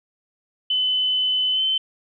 sine tone with pitch glide, 3023 to 3072 Hz, F#7 to G7, +36 to -36 cents, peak -18 dBFS, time 0.7-1.78 s, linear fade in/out 5 ms, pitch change +28 cents, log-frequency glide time 1.52-1.62 s, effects none

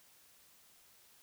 silence, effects white hiss -64 dBFS RMS until 1.22 s

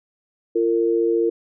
sine tone pair together, 342.7 / 457.4 Hz, F4 / A#4, -33 / -33 cents, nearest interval perfect fourth, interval 500 cents, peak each -19 dBFS, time 0.55-1.3 s, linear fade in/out 10 ms, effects none

